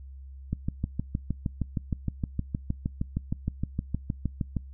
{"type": "click train", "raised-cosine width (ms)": 5, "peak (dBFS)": -15, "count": 27, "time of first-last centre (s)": [0.53, 4.567], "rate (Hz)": 6.44, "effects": ["noise-tail reverb RT60 0.2 s tail -26 dB re dry", "added 67 Hz sine -41 dBFS peak until 4.73 s"]}